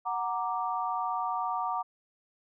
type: chord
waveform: sine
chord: Gb augmented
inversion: none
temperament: equal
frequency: 740 / 932.3 / 1174.7 Hz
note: Gb5 / Bb5 / D6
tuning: 0 / 0 / 0 cents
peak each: -33 dBFS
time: 0.05-1.83 s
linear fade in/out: 20 ms
effects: none